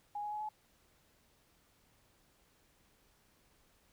sine tone with pitch steps, 826 / 835.1 / 844.3 / 853.6 Hz, G#5 / G#5 / G#5 / G#5, -10 / +9 / +28 / +47 cents, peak -37 dBFS, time 0.15-0.49 s, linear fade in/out 5 ms, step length 85 ms, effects pink hiss -70 dBFS RMS until 3.92 s

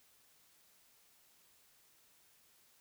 silence, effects white hiss -68 dBFS RMS until 2.8 s

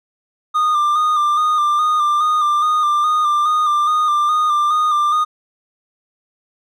triangle tone with vibrato, 1210 Hz, D#6, 49 cents flat, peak -11 dBFS, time 0.54-5.25 s, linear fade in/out 20 ms, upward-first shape square, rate 2.4 Hz, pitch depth 31 cents each way, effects none

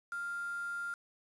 sine tone with quantisation, 1396.9 Hz, F6, in tune, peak -36 dBFS, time 0.12-0.94 s, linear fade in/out 2 ms, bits 8, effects resampled to 22050 Hz

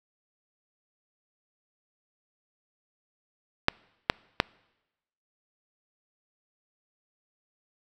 clicks, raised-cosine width 0.3 ms, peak -3 dBFS, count 3, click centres 3.684 / 4.099 / 4.401 s, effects noise-tail reverb RT60 1.0 s tail -26 dB re dry

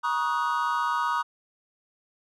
triangle chord, D# minor seventh, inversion second, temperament equal with one note detuned, 951.9 / 1108.7 / 1244.5 / 1480 Hz, A#5 / C#6 / D#6 / F#6, +36 / 0 / 0 / 0 cents, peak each -26 / -30 / -26 / -31 dBFS, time 0.03-1.23 s, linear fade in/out 20 ms, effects none

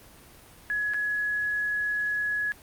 sine tone with dropouts, 1685 Hz, G#6, 25 cents sharp, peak -25 dBFS, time 0.7-2.52 s, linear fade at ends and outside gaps 0 ms, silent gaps 0.936-0.943 s, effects pink hiss -51 dBFS RMS until 2.62 s + Opus 24 kbps

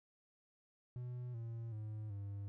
triangle tone with pitch steps, 123.47 / 115.2 / 107.49 / 100.29 Hz, B2 / A#2 / A2 / G2, 0 / -20 / -40 / +40 cents, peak -40 dBFS, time 0.96-2.48 s, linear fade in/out 0 ms, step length 380 ms, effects none

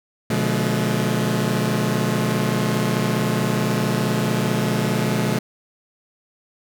sawtooth chord, B diminished seventh, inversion none, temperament just, 123.47 / 148.16 / 177.8 / 213.4 Hz, B2 / D3 / F3 / Ab3, 0 / +16 / +31 / +47 cents, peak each -20 / -22 / -21 / -19 dBFS, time 0.3-5.39 s, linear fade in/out 5 ms, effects none

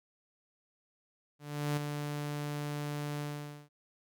sawtooth tone with ADSR envelope, 146.83 Hz, D3, in tune, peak -25 dBFS, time 1.39-3.69 s, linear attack 380 ms, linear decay 8 ms, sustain -6 dB, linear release 480 ms, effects none

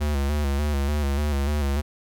square tone with vibrato, 71.9 Hz, D2, 36 cents flat, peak -22 dBFS, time 0-1.82 s, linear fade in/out 20 ms, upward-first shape square, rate 3.4 Hz, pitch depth 55 cents each way, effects none

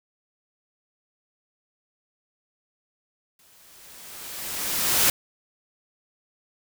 white noise with exponential growth, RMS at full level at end -18 dBFS, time 3.39-5.1 s, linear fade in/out 2 ms, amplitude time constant 370 ms, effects none

